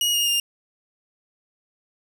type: tone with pitch steps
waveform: sawtooth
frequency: 2890 / 2849 / 2808 Hz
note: F#7 / F7 / F7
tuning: -41 / +34 / +9 cents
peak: -16 dBFS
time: 0.01-0.4 s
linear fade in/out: 2 ms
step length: 130 ms
effects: none